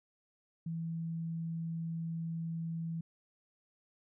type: tone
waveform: sine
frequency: 164.81 Hz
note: E3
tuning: in tune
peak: -35 dBFS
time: 0.66-3.01 s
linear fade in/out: 5 ms
effects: none